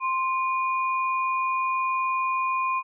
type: tone pair together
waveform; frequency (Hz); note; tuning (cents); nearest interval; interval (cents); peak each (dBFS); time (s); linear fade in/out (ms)
sine; 1046.5 / 2448; C6 / D#7; 0 / -29; octave + minor third; 1471; -23 / -31; 0-2.83; 50
effects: none